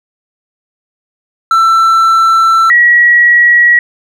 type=tone pair in turn; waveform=triangle / sine; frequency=1336 / 1917.4 Hz; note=E6 / A#6; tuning=+23 / +48 cents; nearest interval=tritone; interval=625 cents; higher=second; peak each=-3 dBFS; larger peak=neither; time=1.51-2.7 / 2.7-3.79 s; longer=first; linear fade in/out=2 ms; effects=none